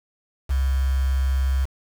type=tone with quantisation; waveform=sine; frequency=66.5 Hz; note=C2; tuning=29 cents sharp; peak=-18 dBFS; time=0.49-1.66 s; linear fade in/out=20 ms; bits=6; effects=none